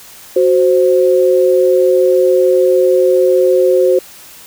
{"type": "tone pair together", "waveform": "sine", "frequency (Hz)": [370, 523.3], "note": ["F#4", "C5"], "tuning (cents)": [0, 0], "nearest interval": "tritone", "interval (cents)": 600, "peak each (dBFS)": -10, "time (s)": [0.36, 3.99], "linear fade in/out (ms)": 5, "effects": ["white hiss -37 dBFS RMS until 4.46 s"]}